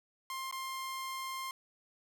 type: tone with dropouts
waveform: sawtooth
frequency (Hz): 1057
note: C6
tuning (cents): +17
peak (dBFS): -34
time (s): 0.3-1.51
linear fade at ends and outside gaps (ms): 1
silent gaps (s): 0.512-0.525
effects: none